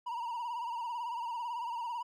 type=tone with vibrato; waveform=triangle; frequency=947 Hz; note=A#5; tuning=27 cents sharp; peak=-33 dBFS; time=0.06-2.03 s; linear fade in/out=10 ms; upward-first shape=sine; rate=18 Hz; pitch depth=72 cents each way; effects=none